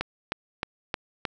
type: click train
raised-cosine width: 0.3 ms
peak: -11 dBFS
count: 5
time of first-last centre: 0.01-1.252 s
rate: 3.22 Hz
effects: none